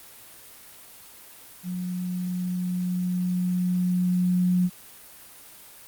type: tone with level ramp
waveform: sine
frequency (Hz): 180.4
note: F#3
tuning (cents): -44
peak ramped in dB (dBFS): -28 to -18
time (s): 1.63-4.7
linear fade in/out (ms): 50
effects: white hiss -47 dBFS RMS until 5.87 s + Opus 32 kbps